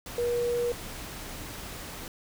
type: tone in noise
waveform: sine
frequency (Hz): 479.5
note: A#4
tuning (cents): +49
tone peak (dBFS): -25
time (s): 0.18-0.72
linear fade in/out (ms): 2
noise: pink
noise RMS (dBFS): -40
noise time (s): 0.06-2.08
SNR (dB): +12
effects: none